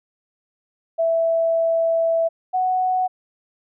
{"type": "tone pair in turn", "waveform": "sine", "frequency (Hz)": [660, 740.8], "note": ["E5", "F#5"], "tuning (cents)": [2, 2], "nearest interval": "major second", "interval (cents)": 200, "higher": "second", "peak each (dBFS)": [-16, -17], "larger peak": "first", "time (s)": [[0.98, 2.29], [2.53, 3.08]], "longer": "first", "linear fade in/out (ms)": 20, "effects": []}